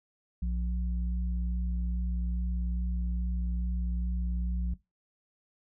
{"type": "tone pair together", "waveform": "sine", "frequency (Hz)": [60.33, 178.6], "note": ["B1", "F3"], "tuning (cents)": [-40, 39], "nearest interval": "octave + perfect fifth", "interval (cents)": 1879, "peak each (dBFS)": [-29, -36], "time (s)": [0.42, 4.74], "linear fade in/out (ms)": 5, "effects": ["noise-tail reverb RT60 0.2 s tail -17 dB re dry"]}